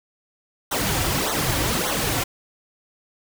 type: noise with flanger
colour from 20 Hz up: pink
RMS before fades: -23 dBFS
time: 0.71-2.24 s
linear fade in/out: 10 ms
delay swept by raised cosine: 0.4 to 4.9 ms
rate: 1.7 Hz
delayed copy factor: -0.85
effects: none